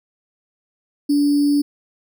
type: tone with sample-and-hold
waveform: sine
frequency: 288.6 Hz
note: D4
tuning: 30 cents flat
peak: -13 dBFS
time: 1.09-1.62 s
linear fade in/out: 10 ms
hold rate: 4900 Hz
effects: none